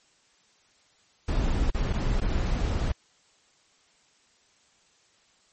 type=noise with dropouts; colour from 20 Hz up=brown; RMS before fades=-25 dBFS; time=1.28-2.92 s; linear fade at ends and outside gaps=5 ms; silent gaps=1.705-1.745 / 1.929-1.934 / 2.203-2.214 s; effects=white hiss -63 dBFS RMS until 5.52 s + MP3 32 kbps